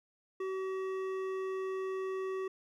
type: tone with hard clipping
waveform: triangle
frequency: 379.8 Hz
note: F#4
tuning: 45 cents sharp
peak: -36 dBFS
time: 0.4-2.48 s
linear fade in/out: 5 ms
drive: 15 dB
effects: none